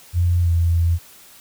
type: tone with pitch glide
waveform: sine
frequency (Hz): 87.31 to 84.53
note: F2 to E2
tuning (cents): 0 to +44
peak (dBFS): -14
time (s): 0.13-0.99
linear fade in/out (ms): 50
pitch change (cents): -56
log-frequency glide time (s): 0.42-0.5
effects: white hiss -46 dBFS RMS until 1.4 s